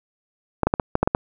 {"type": "clicks", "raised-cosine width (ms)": 1, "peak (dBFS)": -3, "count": 8, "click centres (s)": [0.633, 0.67, 0.739, 0.798, 0.954, 1.03, 1.075, 1.149], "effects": []}